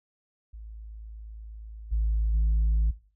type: tone with level steps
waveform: sine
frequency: 54.2 Hz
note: A1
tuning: 25 cents flat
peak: -39 / -21 / -18 dBFS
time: 0.53-2.91 s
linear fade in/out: 10 ms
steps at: 1.91 / 2.33 s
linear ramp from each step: 20 ms
effects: noise-tail reverb RT60 0.4 s tail -18 dB re dry + tanh soft clip ceiling -19 dBFS